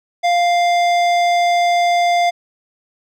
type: tone with hard clipping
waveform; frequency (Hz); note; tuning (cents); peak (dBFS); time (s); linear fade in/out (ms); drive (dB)
sine; 698.5; F5; 0; -14; 0.23-2.31; 20; 14
effects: none